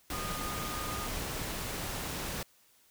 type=tone in noise; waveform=sine; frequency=1228 Hz; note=D#6; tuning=23 cents flat; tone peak=-40 dBFS; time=0.13-1.07 s; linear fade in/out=2 ms; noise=pink; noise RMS=-37 dBFS; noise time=0.1-2.43 s; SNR=-6 dB; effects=white hiss -65 dBFS RMS until 2.9 s